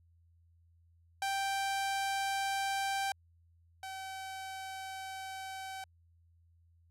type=tone pair in turn; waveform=sawtooth; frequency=784 / 766.5 Hz; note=G5 / G5; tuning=0 / -39 cents; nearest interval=unison; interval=39 cents; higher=first; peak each=-28 / -37 dBFS; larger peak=first; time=1.22-3.12 / 3.83-5.84 s; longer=second; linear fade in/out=2 ms; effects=added 84 Hz sine -63 dBFS peak until 6.9 s + low-pass 12000 Hz 12 dB/octave